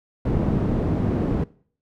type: low-pass noise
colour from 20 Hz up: white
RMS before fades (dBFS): -22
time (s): 0.25-1.44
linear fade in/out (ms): 5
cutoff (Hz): 260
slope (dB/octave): 12
effects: noise-tail reverb RT60 0.5 s tail -21 dB re dry